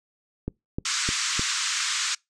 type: click train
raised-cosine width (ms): 3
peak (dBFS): -15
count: 4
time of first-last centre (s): 0.48-1.395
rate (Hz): 3.28
type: band-pass noise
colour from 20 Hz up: white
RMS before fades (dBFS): -27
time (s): 0.85-2.15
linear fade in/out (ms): 5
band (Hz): 1100 to 7700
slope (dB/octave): 48
effects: noise-tail reverb RT60 0.2 s tail -26 dB re dry